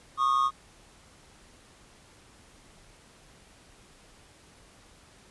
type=tone pair together; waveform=triangle; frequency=1099.2 / 1229 Hz; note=C#6 / D#6; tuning=-15 / -22 cents; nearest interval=major second; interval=193 cents; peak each=-23 dBFS; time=0.17-0.51 s; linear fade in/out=50 ms; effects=pink hiss -56 dBFS RMS until 5.3 s + resampled to 24000 Hz